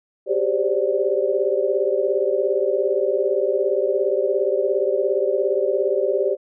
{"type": "tone cluster", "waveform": "sine", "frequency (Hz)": [384.9, 402.2, 528, 585], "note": ["G4", "G4", "C5", "D5"], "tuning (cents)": [-32, 44, 16, -7], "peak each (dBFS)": -23, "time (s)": [0.26, 6.37], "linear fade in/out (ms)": 50, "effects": []}